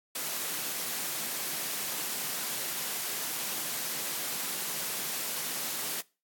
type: high-pass noise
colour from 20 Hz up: white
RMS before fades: -34 dBFS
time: 0.15-6.01 s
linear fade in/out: 5 ms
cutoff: 130 Hz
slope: 48 dB/octave
effects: noise-tail reverb RT60 0.3 s tail -22 dB re dry + AAC 64 kbps